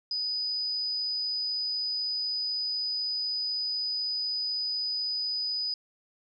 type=tone; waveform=sine; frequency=4978 Hz; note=D#8; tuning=in tune; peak=-28 dBFS; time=0.11-5.74 s; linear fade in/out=2 ms; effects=none